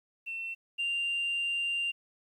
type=tone pair in turn; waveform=sine; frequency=2699 / 2785 Hz; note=E7 / F7; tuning=+40 / -5 cents; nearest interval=minor second; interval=55 cents; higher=second; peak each=-34 / -27 dBFS; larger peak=second; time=0.26-0.55 / 0.78-1.92 s; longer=second; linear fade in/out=20 ms; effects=tanh soft clip ceiling -26 dBFS + 11-bit